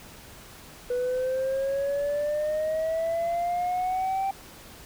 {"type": "exponential sweep", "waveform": "sine", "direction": "up", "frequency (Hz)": [490, 784], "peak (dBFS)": -22, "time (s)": [0.9, 4.31], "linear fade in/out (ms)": 5, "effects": ["tanh soft clip ceiling -23 dBFS", "pink hiss -47 dBFS RMS until 4.85 s"]}